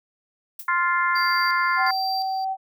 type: noise with exponential decay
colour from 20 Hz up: violet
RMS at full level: -30 dBFS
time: 0.59-0.71 s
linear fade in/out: 5 ms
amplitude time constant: 24 ms
type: harmonic tone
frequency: 349.2 Hz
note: F4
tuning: in tune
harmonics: 3 / 4 / 5 / 6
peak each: -22 / -24 / -26 / -28 dBFS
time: 0.68-1.91 s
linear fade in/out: 5 ms
type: tone with tremolo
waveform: triangle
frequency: 4699 Hz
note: D8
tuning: in tune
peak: -26 dBFS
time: 1.15-2.45 s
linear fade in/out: 10 ms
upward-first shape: square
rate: 1.4 Hz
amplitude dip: 70%
type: tone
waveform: sine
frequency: 766 Hz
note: G5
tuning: 40 cents flat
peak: -23 dBFS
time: 1.76-2.57 s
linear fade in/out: 50 ms
effects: none

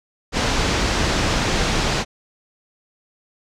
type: low-pass noise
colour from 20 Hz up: pink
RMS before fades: -20 dBFS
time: 0.32-2.05 s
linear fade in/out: 50 ms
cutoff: 6600 Hz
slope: 24 dB/octave
effects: none

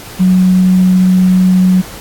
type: tone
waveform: sine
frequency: 184.7 Hz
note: F#3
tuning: 3 cents flat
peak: -5 dBFS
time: 0.19-1.82 s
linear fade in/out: 20 ms
effects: pink hiss -30 dBFS RMS until 2 s + AAC 64 kbps

